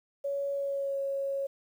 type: tone with pitch glide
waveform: sine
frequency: 560 to 550.7 Hz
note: C#5 to C#5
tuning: +18 to -11 cents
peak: -29 dBFS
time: 0.24-1.47 s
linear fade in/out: 10 ms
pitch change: -29 cents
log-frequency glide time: 0.53-0.99 s
effects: 10-bit